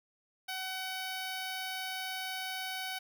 10% pulse tone, 754 Hz, F#5, 32 cents sharp, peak -28 dBFS, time 0.48-2.99 s, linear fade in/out 10 ms, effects none

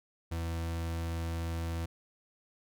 40% pulse tone, 83.1 Hz, E2, 15 cents sharp, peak -32 dBFS, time 0.31-1.86 s, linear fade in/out 10 ms, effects none

